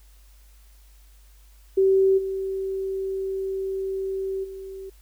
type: tone with level steps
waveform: sine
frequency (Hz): 384.8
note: G4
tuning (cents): -32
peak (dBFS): -15 / -25 / -34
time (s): 1.77-4.9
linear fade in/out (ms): 10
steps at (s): 2.17 / 4.43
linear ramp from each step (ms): 20
effects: added 50 Hz sine -49 dBFS peak until 5.01 s + white hiss -60 dBFS RMS until 5.01 s